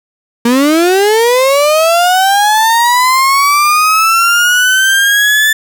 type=linear sweep; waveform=35% pulse; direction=up; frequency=230 to 1760 Hz; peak=-5 dBFS; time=0.45-5.53 s; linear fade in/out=5 ms; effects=none